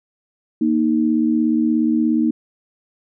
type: tone pair together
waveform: sine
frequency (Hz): 234.2 / 311.1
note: A#3 / D#4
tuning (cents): +8 / 0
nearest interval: perfect fourth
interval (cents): 492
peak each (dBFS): -17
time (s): 0.61-2.31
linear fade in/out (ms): 5
effects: none